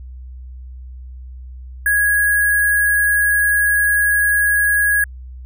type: tone with sample-and-hold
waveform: sine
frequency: 1661.2 Hz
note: G#6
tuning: in tune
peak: -12 dBFS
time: 1.86-5.04 s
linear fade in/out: 2 ms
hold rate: 11025 Hz
effects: added 63 Hz sine -31 dBFS peak until 5.45 s